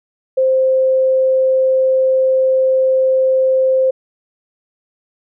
sine tone, 523.3 Hz, C5, in tune, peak -10 dBFS, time 0.37-3.91 s, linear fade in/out 10 ms, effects none

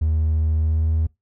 triangle tone with pitch glide, 78.5 to 79.69 Hz, D#2 to D#2, +16 to +42 cents, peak -14 dBFS, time 0.01-1.07 s, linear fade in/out 10 ms, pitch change +26 cents, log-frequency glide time 0.57-0.92 s, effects noise-tail reverb RT60 0.2 s tail -25 dB re dry + tanh soft clip ceiling -11 dBFS

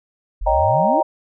sine exponential sweep, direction up, 38.59 to 355.7 Hz, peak -21 dBFS, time 0.41-1.01 s, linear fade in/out 10 ms
sine chord, Eb dominant seventh, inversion third, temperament equal, 554.4 / 622.3 / 784 / 932.3 Hz, Db5 / Eb5 / G5 / Bb5, 0 / 0 / 0 / 0 cents, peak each -23 / -18 / -19 / -19 dBFS, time 0.46-1.03 s, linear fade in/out 10 ms
effects none

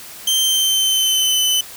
sawtooth tone with pitch glide, 3136 to 3027 Hz, G7 to F#7, 0 to +39 cents, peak -11 dBFS, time 0.27-1.61 s, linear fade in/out 5 ms, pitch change -61 cents, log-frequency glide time 0.39-1.4 s, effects white hiss -36 dBFS RMS until 1.76 s

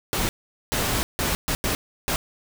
pink noise bursts at uneven times, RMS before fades -24 dBFS, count 6, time 0.13-0.29 / 0.72-1.03 / 1.19-1.35 / 1.48-1.55 / 1.64-1.75 / 2.08-2.16 s, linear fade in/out 0 ms, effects none

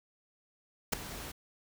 pink noise with ADSR envelope, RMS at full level -25 dBFS, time 0.92-1.32 s, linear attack 14 ms, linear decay 4 ms, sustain -18 dB, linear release 10 ms, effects none

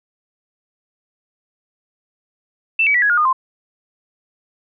sine tone with pitch steps, 2663 / 2278 / 1949.4 / 1667.9 / 1427.1 / 1221 / 1044.7 Hz, E7 / C#7 / B6 / G#6 / F6 / D#6 / C6, +17 / +47 / -23 / +7 / +37 / -33 / -3 cents, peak -12 dBFS, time 2.79-3.329 s, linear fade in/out 5 ms, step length 77 ms, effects none

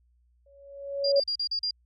sine tone with exponential growth, 559 Hz, C#5, 14 cents sharp, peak -17 dBFS, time 0.46-1.2 s, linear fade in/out 5 ms, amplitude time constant 160 ms
sine tone bursts, 4800 Hz, D8, 37 cents sharp, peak -26 dBFS, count 6, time 1.04-1.71 s, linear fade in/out 5 ms, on 80 ms, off 38 ms
effects added 60 Hz sine -62 dBFS peak until 1.85 s

